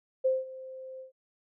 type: tone with ADSR envelope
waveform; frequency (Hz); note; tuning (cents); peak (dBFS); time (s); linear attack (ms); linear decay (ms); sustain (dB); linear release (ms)
sine; 522; C5; -4; -21; 0.24-1.12; 16; 190; -19; 120
effects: none